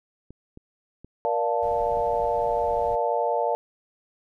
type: clicks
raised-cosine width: 3 ms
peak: -30 dBFS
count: 4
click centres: 0.306 / 0.574 / 1.046 / 1.972 s
type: chord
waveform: sine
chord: Bb major seventh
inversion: none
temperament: equal with one note detuned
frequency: 472.9 / 587.3 / 698.5 / 880 Hz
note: Bb4 / D5 / F5 / A5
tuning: +25 / 0 / 0 / 0 cents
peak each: -27 dBFS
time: 1.25-3.55 s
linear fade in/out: 0 ms
type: noise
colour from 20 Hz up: brown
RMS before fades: -41 dBFS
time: 1.62-2.96 s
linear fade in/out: 10 ms
effects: none